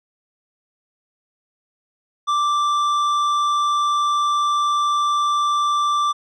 sine tone with tanh clipping, 1174.7 Hz, D6, in tune, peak -18 dBFS, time 2.27-6.13 s, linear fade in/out 20 ms, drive 10 dB, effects none

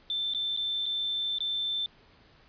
sine tone with dropouts, 3548 Hz, A7, 14 cents sharp, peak -28 dBFS, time 0.1-1.86 s, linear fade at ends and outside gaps 1 ms, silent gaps 0.337-0.347 / 0.565-0.573 / 0.858-0.863 / 1.385-1.405 s, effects pink hiss -59 dBFS RMS until 2.48 s + resampled to 11025 Hz

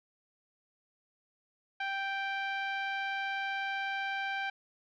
10% pulse tone with low-pass filter, 784 Hz, G5, in tune, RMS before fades -35 dBFS, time 1.8-4.5 s, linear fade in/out 5 ms, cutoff 2000 Hz, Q 1.1, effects none

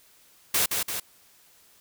white noise with echo, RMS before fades -23 dBFS, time 0.54-0.66 s, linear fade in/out 5 ms, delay 170 ms, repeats 2, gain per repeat -4 dB, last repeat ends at 1 s, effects white hiss -58 dBFS RMS until 1.8 s

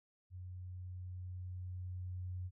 sine tone with level ramp, 91 Hz, F#2, 28 cents flat, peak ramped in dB -45 to -39 dBFS, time 0.3-2.51 s, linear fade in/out 50 ms, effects none

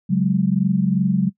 sine chord, C# suspended fourth, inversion none, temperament equal, 138.59 / 185 / 207.7 Hz, C#3 / F#3 / G#3, 0 / 0 / 0 cents, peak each -23 / -17 / -21 dBFS, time 0.09-1.3 s, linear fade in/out 20 ms, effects noise-tail reverb RT60 0.1 s tail -21 dB re dry

